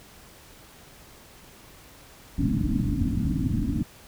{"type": "low-pass noise", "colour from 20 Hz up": "white", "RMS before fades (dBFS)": -25, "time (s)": [2.38, 3.83], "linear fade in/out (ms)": 5, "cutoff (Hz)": 300, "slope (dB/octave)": 96, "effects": ["pink hiss -50 dBFS RMS until 4.07 s"]}